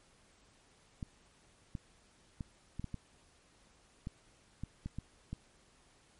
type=clicks; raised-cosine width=5 ms; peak=-27 dBFS; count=11; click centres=1.028 / 1.752 / 2.408 / 2.796 / 2.843 / 2.943 / 4.071 / 4.636 / 4.86 / 4.986 / 5.33 s; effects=pink hiss -66 dBFS RMS until 6.19 s + MP3 48 kbps